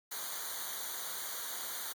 white noise with comb filter, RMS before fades -40 dBFS, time 0.11-1.93 s, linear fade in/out 10 ms, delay 0.38 ms, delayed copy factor -1, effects Opus 48 kbps

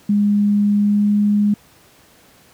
sine tone with pitch glide, 205.3 to 206.6 Hz, G#3 to G#3, -20 to -9 cents, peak -12 dBFS, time 0.09-1.54 s, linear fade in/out 5 ms, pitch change +11 cents, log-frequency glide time 0.76-1.12 s, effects pink hiss -50 dBFS RMS until 2.53 s + high-pass 80 Hz 12 dB/octave

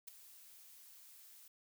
blue noise with ADSR envelope, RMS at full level -45 dBFS, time 0.07-1.48 s, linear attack 14 ms, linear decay 5 ms, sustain -14 dB, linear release 4 ms, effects none

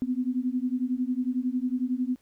sine beating tone pair, 246.9 / 257.9 Hz, B3 / C4, 0 / -25 cents, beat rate 11 Hz, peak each -28 dBFS, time 0.02-2.16 s, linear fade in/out 0 ms, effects pink hiss -67 dBFS RMS until 2.21 s

